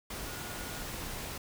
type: tone in noise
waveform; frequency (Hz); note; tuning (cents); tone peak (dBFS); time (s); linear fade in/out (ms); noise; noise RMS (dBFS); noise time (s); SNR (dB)
sine; 1442; F#6; -45; -49; 0.26-0.83; 5; pink; -40; 0.1-1.38; -12
effects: none